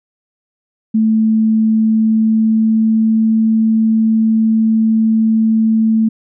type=tone with pitch glide; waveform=sine; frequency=220 to 221.7 Hz; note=A3 to A3; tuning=0 to +13 cents; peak=-9 dBFS; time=0.94-6.09 s; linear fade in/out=10 ms; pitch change=+13 cents; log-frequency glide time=1.69-3.36 s; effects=none